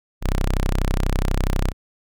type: tone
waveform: sawtooth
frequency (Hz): 32.17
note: C1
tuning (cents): -28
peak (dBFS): -14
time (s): 0.21-1.73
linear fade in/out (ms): 50
effects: none